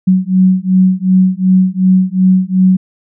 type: beating tone pair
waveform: sine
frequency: 185 / 187.7 Hz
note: F#3 / F#3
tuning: 0 / +25 cents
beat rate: 2.7 Hz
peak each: -10 dBFS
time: 0.07-2.77 s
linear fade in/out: 10 ms
effects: none